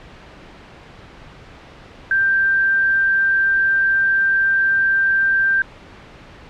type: tone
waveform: sine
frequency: 1576 Hz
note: G6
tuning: 9 cents sharp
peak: -13 dBFS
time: 2.11-5.62 s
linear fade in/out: 2 ms
effects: pink hiss -41 dBFS RMS until 6.49 s + low-pass 3000 Hz 12 dB/octave